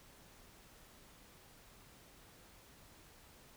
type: silence
effects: pink hiss -61 dBFS RMS until 3.56 s